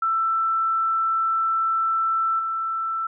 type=tone with level steps; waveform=sine; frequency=1331 Hz; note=E6; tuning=16 cents sharp; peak=-19 / -23 dBFS; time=0.02-3.07 s; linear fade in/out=5 ms; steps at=2.39 s; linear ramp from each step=5 ms; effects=none